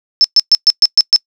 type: tone bursts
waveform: sine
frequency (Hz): 5274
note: E8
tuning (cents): 0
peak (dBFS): -4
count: 7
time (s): 0.21-1.161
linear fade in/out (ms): 0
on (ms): 33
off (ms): 120
effects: noise-tail reverb RT60 0.1 s tail -25 dB re dry